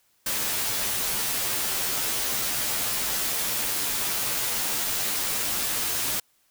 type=noise with comb filter; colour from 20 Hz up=white; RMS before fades=-27 dBFS; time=0.26-6.2 s; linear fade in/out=5 ms; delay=12 ms; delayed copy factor=-0.95; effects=white hiss -66 dBFS RMS until 6.5 s